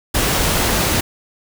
pink noise, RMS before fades -17 dBFS, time 0.14-1.01 s, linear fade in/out 10 ms, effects none

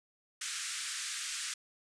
white band-pass noise, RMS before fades -39 dBFS, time 0.41-1.54 s, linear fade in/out 5 ms, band 1300 to 9100 Hz, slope 48 dB/octave, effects none

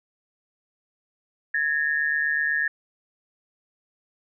sine tone pair together, 1672 / 1820 Hz, G#6 / A#6, +11 / -42 cents, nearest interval minor second, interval 147 cents, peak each -24 dBFS, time 1.54-2.68 s, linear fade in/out 5 ms, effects none

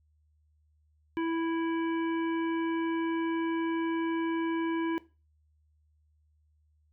harmonic tone, 329.6 Hz, E4, in tune, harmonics 1 / 3 / 5 / 7 / 9, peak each -28 / -38 / -42 / -45 / -50 dBFS, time 1.17-4.98 s, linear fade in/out 0 ms, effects noise-tail reverb RT60 0.3 s tail -18 dB re dry + added 76 Hz sine -65 dBFS peak until 6.92 s

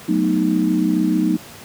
sine chord, B dominant seventh, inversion second, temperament equal, 185 / 220 / 246.9 / 311.1 Hz, F#3 / A3 / B3 / D#4, 0 / 0 / 0 / 0 cents, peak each -20 / -22 / -22 / -18 dBFS, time 0.08-1.37 s, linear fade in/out 10 ms, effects pink hiss -39 dBFS RMS until 1.64 s + high-pass 100 Hz 12 dB/octave

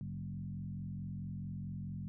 sine tone with frequency modulation, 146.83 Hz, D3, in tune, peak -39 dBFS, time 0.01-2.08 s, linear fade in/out 0 ms, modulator 44.6 Hz, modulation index 1.4, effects none

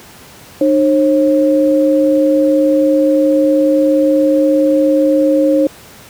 sine tone pair together, 303 / 539.9 Hz, D#4 / C#5, -46 / -46 cents, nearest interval minor seventh, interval 1000 cents, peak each -11 dBFS, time 0.61-5.67 s, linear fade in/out 2 ms, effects pink hiss -38 dBFS RMS until 6.09 s + high-pass 80 Hz 12 dB/octave

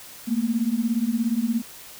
sine beating tone pair, 221.1 / 238.1 Hz, A3 / A#3, +9 / +37 cents, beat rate 17 Hz, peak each -24 / -23 dBFS, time 0.27-1.62 s, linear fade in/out 20 ms, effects white hiss -43 dBFS RMS until 1.99 s

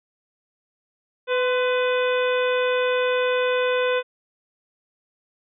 harmonic tone with a mistuned harmonic, 500 Hz, B4, 21 cents sharp, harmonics 1 / 2 / 3 / 4 / 5 / 6 / 7, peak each -20 / -29 / -28 / -35 / -31 / -39 / -34 dBFS, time 1.27-4.03 s, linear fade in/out 50 ms, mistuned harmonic 2, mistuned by +51 cents, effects none

